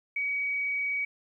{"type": "tone", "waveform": "sine", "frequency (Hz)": 2264, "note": "C#7", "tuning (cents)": 36, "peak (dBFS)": -27, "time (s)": [0.16, 1.05], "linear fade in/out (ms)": 5, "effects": ["11-bit"]}